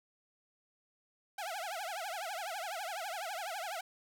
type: tone with vibrato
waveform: sawtooth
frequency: 738 Hz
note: F#5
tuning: 5 cents flat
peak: -34 dBFS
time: 1.38-3.81 s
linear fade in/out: 5 ms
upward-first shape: triangle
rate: 12 Hz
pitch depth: 270 cents each way
effects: none